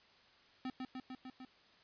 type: tone with echo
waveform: square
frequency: 257.6 Hz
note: C4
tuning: 27 cents flat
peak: -39 dBFS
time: 0.65-0.7 s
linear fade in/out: 2 ms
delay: 150 ms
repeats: 5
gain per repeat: -2 dB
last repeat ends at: 1.45 s
effects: white hiss -65 dBFS RMS until 1.83 s + resampled to 11025 Hz